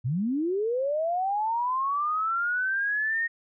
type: linear sweep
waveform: sine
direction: up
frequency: 110 to 1864.7 Hz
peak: -24 dBFS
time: 0.04-3.28 s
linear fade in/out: 20 ms
effects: none